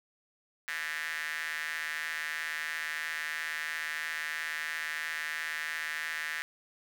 square tone with high-pass filter, 78.5 Hz, D#2, 16 cents sharp, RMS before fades -36 dBFS, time 0.68-6.42 s, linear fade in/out 0 ms, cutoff 1800 Hz, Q 5.3, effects none

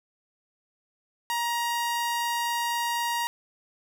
sawtooth tone, 944 Hz, A#5, 22 cents sharp, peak -22 dBFS, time 1.3-3.27 s, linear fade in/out 0 ms, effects none

